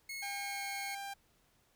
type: tone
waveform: sawtooth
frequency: 2178 Hz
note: C#7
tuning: 31 cents flat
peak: -37 dBFS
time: 0.09-0.95 s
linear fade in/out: 5 ms
type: tone with pitch glide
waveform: sawtooth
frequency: 801 to 794.5 Hz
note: G5 to G5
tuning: +37 to +23 cents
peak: -37 dBFS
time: 0.22-1.14 s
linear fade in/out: 10 ms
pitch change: -14 cents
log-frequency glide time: 0.43-0.66 s
effects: pink hiss -71 dBFS RMS until 1.75 s